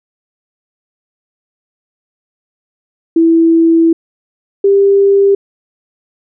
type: tone pair in turn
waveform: sine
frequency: 329.6 / 396.9 Hz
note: E4 / G4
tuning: 0 / +22 cents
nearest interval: minor third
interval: 322 cents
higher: second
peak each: -5 dBFS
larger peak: neither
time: 3.16-3.93 / 4.64-5.35 s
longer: first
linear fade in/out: 5 ms
effects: none